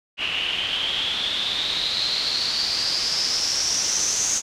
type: noise with low-pass filter sweep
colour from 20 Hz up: white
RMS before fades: -24 dBFS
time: 0.17-4.42 s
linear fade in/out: 50 ms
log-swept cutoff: 2800 to 6500 Hz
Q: 8.9
effects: none